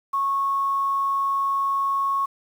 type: tone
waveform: sine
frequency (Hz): 1100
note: C#6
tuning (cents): -14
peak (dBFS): -20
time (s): 0.13-2.26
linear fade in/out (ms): 10
effects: 8-bit